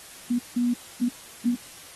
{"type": "tone bursts at uneven times", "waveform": "sine", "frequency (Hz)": 242.2, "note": "B3", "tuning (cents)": -34, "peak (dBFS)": -20, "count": 4, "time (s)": [[0.3, 0.39], [0.56, 0.74], [1.01, 1.09], [1.45, 1.55]], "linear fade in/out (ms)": 10, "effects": ["white hiss -45 dBFS RMS until 1.95 s", "AAC 32 kbps"]}